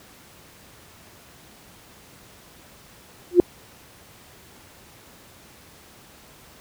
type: tone with exponential growth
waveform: sine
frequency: 353.5 Hz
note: F4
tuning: 21 cents sharp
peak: -4 dBFS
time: 3.31-3.4 s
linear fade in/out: 1 ms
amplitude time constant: 19 ms
effects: pink hiss -49 dBFS RMS until 6.6 s + high-pass 60 Hz 12 dB/octave